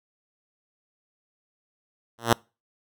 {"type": "tone with exponential growth", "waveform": "5% pulse", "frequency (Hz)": 116.54, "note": "A#2", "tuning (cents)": 0, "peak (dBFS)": -3, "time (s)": [2.18, 2.33], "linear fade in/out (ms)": 5, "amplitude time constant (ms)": 31, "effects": ["noise-tail reverb RT60 0.3 s tail -26 dB re dry"]}